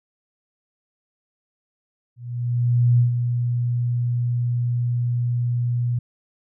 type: tone with ADSR envelope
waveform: sine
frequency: 121 Hz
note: B2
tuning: 35 cents flat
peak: -12 dBFS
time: 2.16-5.99 s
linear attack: 830 ms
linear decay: 120 ms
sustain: -7 dB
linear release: 6 ms
effects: none